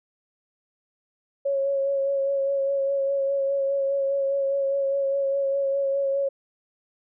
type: tone with vibrato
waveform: sine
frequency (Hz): 551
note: C#5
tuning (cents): -11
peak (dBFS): -21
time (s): 1.45-6.29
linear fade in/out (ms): 10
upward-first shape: sine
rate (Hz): 4.9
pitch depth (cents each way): 21
effects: none